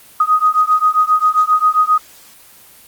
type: beating tone pair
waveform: sine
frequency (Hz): 1246 / 1253.5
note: D#6 / D#6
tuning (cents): +2 / +12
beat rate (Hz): 7.5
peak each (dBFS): -13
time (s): 0.2-1.98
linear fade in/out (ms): 5
effects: white hiss -43 dBFS RMS until 2.87 s + Opus 24 kbps

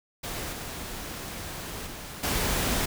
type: noise with level steps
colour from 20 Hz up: pink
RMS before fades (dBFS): -34 / -37 / -40 / -27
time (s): 0.23-2.86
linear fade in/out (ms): 10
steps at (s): 0.52 / 1.86 / 2.23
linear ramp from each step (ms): 10
effects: none

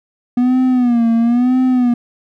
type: tone with vibrato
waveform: triangle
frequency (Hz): 242.8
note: B3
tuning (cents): -29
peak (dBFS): -8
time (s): 0.37-1.94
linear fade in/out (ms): 5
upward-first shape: sine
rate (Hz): 1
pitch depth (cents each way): 100
effects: none

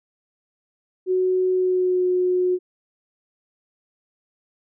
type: tone with pitch glide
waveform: sine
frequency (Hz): 370 to 363.6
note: F#4 to F#4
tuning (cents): 0 to -30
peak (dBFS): -17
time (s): 1.06-2.59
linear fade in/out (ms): 50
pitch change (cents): -30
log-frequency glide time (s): 1.52-2.06
effects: none

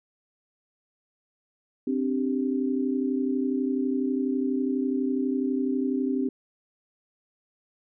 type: chord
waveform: sine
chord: C suspended second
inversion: none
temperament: equal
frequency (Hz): 261.6 / 293.7 / 392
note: C4 / D4 / G4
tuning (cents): 0 / 0 / 0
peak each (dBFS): -25 / -30 / -31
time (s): 1.87-6.29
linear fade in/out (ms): 5
effects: none

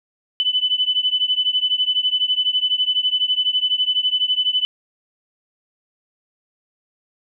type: beating tone pair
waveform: sine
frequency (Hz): 3000 / 3012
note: F#7 / F#7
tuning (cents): +23 / +30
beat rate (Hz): 12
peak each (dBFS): -19 / -20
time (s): 0.4-4.65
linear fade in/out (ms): 0
effects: none

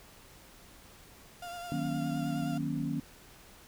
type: tone with vibrato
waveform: 35% pulse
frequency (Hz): 698.5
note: F5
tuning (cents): 0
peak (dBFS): -38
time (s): 1.42-2.58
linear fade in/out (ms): 5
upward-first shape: triangle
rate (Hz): 9.6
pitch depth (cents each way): 37
type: chord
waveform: sine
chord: D# minor seventh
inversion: none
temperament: equal with one note detuned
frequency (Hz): 155.56 / 185 / 237.8 / 277.2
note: D#3 / F#3 / A#3 / C#4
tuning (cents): 0 / 0 / +35 / 0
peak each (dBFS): -35 / -40 / -36 / -35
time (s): 1.72-3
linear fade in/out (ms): 0
effects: pink hiss -55 dBFS RMS until 3.67 s

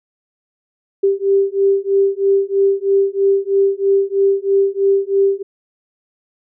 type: beating tone pair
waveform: sine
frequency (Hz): 392 / 395.1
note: G4 / G4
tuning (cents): 0 / +14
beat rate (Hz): 3.1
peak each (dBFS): -15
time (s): 1.03-5.43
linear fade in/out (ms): 10
effects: none

